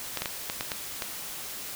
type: clicks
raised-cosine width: 0.2 ms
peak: -12 dBFS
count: 7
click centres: 0.173 / 0.22 / 0.258 / 0.499 / 0.609 / 0.718 / 1.022 s
effects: white hiss -38 dBFS RMS until 1.75 s